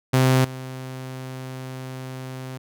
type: tone with level steps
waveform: sawtooth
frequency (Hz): 130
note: C3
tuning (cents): -11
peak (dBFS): -11 / -28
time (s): 0.13-2.58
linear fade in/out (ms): 10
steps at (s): 0.44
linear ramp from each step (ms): 10
effects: none